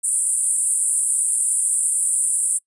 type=band-pass noise; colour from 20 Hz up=pink; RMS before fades=-20 dBFS; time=0.03-2.59 s; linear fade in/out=20 ms; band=8300 to 10000 Hz; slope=96 dB/octave; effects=noise-tail reverb RT60 0.1 s tail -24 dB re dry + resampled to 24000 Hz